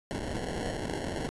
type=noise with sample-and-hold; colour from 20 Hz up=white; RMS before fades=-34 dBFS; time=0.11-1.29 s; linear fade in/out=0 ms; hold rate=1225 Hz; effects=resampled to 24000 Hz